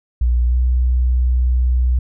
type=tone with pitch glide; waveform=sine; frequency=60.2 to 62.14 Hz; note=B1 to B1; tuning=-44 to +11 cents; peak=-12 dBFS; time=0.21-1.99 s; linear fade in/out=5 ms; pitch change=+55 cents; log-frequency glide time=0.47-0.56 s; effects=none